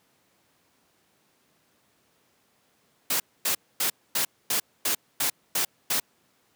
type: noise bursts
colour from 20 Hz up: white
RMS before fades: -25 dBFS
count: 9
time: 3.1-6 s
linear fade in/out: 5 ms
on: 100 ms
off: 250 ms
effects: pink hiss -66 dBFS RMS until 6.55 s + high-pass 150 Hz 12 dB/octave